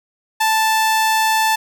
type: tone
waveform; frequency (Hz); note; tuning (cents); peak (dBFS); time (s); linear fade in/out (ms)
sawtooth; 880; A5; 0; -10; 0.4-1.56; 10
effects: none